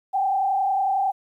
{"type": "tone with frequency modulation", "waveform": "sine", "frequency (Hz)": 780, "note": "G5", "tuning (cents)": -9, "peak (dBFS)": -19, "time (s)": [0.13, 1.12], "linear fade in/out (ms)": 20, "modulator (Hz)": 31, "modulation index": 0.97, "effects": ["10-bit"]}